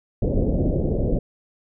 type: low-pass noise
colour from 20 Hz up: pink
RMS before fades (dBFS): -21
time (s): 0.22-1.19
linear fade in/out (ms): 5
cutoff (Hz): 590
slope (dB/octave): 48
effects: none